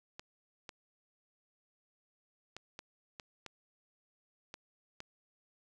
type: clicks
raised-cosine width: 0.2 ms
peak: -27 dBFS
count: 8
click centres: 0.195 / 0.692 / 2.566 / 2.791 / 3.198 / 3.463 / 4.541 / 5.004 s
effects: none